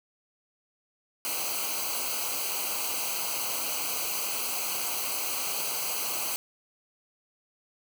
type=noise with comb filter; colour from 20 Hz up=white; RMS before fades=-31 dBFS; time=1.25-6.36 s; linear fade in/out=0 ms; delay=0.56 ms; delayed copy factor=-0.85; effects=none